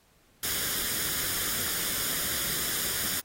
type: noise with comb filter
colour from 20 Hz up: white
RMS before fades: -30 dBFS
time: 0.43-3.2 s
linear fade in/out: 2 ms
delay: 0.58 ms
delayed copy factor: +0.55
effects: pink hiss -64 dBFS RMS until 3.24 s + AAC 48 kbps